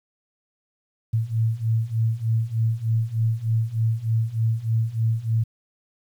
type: beating tone pair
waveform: sine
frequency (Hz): 110.9 / 114.2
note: A2 / A#2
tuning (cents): +14 / -35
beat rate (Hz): 3.3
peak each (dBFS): -24 / -22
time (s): 1.13-5.44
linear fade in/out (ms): 10
effects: 9-bit